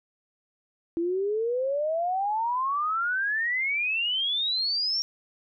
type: exponential sweep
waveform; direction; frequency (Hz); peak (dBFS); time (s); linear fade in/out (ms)
sine; up; 329.6 to 5600; -24; 0.97-5.02; 0
effects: none